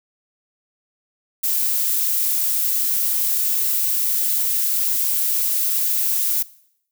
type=noise; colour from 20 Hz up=violet; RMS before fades=-20 dBFS; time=1.43-6.43 s; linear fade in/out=10 ms; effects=noise-tail reverb RT60 0.7 s tail -20 dB re dry